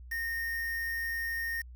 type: tone with quantisation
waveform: triangle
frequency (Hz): 1843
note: A#6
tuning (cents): -20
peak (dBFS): -30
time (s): 0.11-1.62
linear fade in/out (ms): 10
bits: 7
effects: added 61 Hz sine -45 dBFS peak until 1.75 s